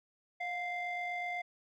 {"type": "ring-modulated tone", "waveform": "triangle", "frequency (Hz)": 688, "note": "F5", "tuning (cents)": -26, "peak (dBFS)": -30, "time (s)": [0.4, 1.42], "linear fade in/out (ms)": 10, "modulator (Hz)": 1400, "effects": []}